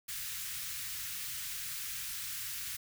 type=band-stop noise; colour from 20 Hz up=white; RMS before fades=-40 dBFS; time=0.08-2.77 s; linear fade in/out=10 ms; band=150 to 1400 Hz; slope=24 dB/octave; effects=none